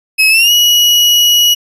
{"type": "tone with pitch glide", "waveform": "35% pulse", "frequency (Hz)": [2566, 2914], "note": ["E7", "F#7"], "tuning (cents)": [-47, -27], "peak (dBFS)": -4, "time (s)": [0.18, 1.55], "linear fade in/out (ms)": 20, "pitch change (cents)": 220, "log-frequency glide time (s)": [0.29, 0.52], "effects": ["resampled to 32000 Hz"]}